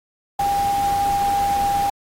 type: tone in noise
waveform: sine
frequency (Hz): 802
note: G5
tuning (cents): +39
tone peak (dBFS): -17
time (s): 0.39-1.9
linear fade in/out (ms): 5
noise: pink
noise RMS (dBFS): -32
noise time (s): 0.39-1.9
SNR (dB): +12
effects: AAC 48 kbps